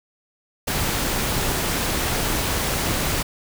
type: noise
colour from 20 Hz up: pink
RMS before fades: -23 dBFS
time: 0.67-3.23 s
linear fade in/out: 10 ms
effects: none